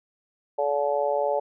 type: harmonic tone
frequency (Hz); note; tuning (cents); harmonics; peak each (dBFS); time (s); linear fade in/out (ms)
143.7; D3; -37; 3 / 4 / 5 / 6; -29 / -24 / -30 / -29; 0.58-1.4; 10
effects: none